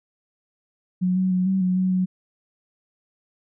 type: tone with pitch steps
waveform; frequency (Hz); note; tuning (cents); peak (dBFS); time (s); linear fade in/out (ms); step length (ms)
sine; 182.5 / 186.5 / 183.2 / 190.7 / 183.2 / 185.9 / 184.6; F#3 / F#3 / F#3 / G3 / F#3 / F#3 / F#3; -24 / +14 / -17 / -47 / -17 / +8 / -4; -18; 1.01-2.06; 20; 150
effects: none